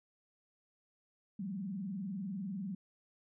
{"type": "tone with vibrato", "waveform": "sine", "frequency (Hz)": 192.8, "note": "G3", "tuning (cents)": -28, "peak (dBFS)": -37, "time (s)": [1.39, 2.75], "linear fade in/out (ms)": 5, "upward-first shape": "sine", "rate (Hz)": 20, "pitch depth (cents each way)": 190, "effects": []}